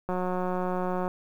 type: click train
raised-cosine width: 1 ms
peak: -17 dBFS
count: 181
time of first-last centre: 0.09-1.079 s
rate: 182 Hz
effects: 9-bit